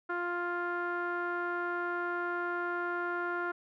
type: tone with low-pass filter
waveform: sawtooth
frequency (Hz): 350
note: F4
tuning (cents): +4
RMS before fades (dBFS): -34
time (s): 0.09-3.52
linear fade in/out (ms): 10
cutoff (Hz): 1400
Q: 5
effects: none